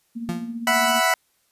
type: tone with tremolo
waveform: sine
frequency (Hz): 232.2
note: A#3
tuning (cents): -7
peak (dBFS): -25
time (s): 0.15-1.01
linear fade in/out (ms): 20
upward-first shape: triangle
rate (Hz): 15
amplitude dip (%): 65
type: tone with exponential decay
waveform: 35% pulse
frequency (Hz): 173.7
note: F3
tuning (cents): -9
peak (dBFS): -21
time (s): 0.29-0.6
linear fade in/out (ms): 0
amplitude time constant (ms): 66
type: chord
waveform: 20% pulse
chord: E suspended second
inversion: none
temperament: equal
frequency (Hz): 659.3 / 740 / 987.8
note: E5 / F#5 / B5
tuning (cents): 0 / 0 / 0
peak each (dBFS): -17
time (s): 0.67-1.14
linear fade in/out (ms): 2
effects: white hiss -66 dBFS RMS until 1.51 s + resampled to 32000 Hz